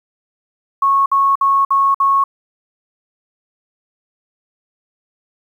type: tone bursts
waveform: sine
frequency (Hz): 1100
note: C#6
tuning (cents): -14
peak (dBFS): -10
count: 5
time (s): 0.82-2.24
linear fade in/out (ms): 5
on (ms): 240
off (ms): 55
effects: 8-bit